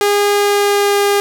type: tone with pitch glide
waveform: sawtooth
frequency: 408.5 to 405 Hz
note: G#4 to G#4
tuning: -29 to -43 cents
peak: -7 dBFS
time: 0.01-1.2 s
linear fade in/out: 0 ms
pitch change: -14 cents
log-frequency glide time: 0.31-0.96 s
effects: none